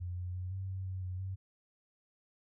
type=tone with pitch steps; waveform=sine; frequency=89 / 90 / 91.2 / 95.4 / 94.6 / 93.5 / 91.5 / 95 Hz; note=F2 / F#2 / F#2 / G2 / F#2 / F#2 / F#2 / F#2; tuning=+33 / -47 / -24 / -47 / +39 / +19 / -19 / +46 cents; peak=-36 dBFS; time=0-1.36 s; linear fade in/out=20 ms; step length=170 ms; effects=none